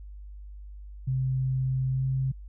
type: tone with pitch glide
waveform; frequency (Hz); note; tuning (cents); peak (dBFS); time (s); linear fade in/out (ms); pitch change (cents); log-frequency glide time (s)
sine; 130.81 to 132.33; C3 to C3; 0 to +20; -24; 1.07-2.32; 10; +20; 1.92-2.05
effects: added 50 Hz sine -40 dBFS peak until 2.48 s